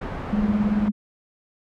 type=low-pass noise; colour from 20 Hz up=pink; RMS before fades=-31 dBFS; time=0.01-0.89 s; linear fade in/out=10 ms; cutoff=1400 Hz; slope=12 dB/octave
type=tone with tremolo; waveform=sine; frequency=208.9 Hz; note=G#3; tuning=10 cents sharp; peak=-15 dBFS; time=0.32-0.92 s; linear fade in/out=20 ms; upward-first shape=triangle; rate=18 Hz; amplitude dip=75%
effects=none